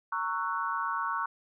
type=chord; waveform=sine; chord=F# dominant seventh; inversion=first; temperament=just; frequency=925 / 1110 / 1332 / 1480 Hz; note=A#5 / C#6 / E6 / F#6; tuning=-14 / +2 / +18 / 0 cents; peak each=-35 / -32 / -36 / -36 dBFS; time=0.12-1.26 s; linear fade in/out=5 ms; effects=none